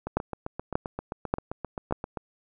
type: two click trains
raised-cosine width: 1 ms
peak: -9 / -18 dBFS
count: 4 / 17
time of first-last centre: 0.17-1.924 / 0.07-2.172 s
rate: 1.71 / 7.61 Hz
effects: none